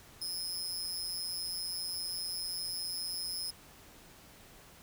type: tone with amplitude modulation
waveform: sawtooth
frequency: 5130 Hz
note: E8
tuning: 48 cents flat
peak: -29 dBFS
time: 0.21-3.51 s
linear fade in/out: 10 ms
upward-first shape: sine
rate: 175 Hz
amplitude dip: 95%
effects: pink hiss -56 dBFS RMS until 4.82 s